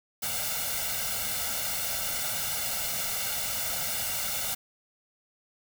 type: noise with comb filter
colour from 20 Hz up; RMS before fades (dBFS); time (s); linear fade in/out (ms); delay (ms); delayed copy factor
white; -31; 0.22-4.55; 10; 1.4; +0.85
effects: none